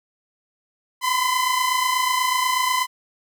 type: tone pair together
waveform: sawtooth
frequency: 1001.8 / 1030 Hz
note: B5 / C6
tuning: +24 / -28 cents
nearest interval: unison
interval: 48 cents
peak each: -18 dBFS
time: 1.01-2.87 s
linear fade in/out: 50 ms
effects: none